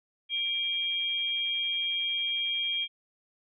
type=tone pair together; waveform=sine; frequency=2349 / 3238 Hz; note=D7 / G#7; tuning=0 / -45 cents; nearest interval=tritone; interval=555 cents; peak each=-34 / -28 dBFS; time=0.29-2.88 s; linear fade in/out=50 ms; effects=none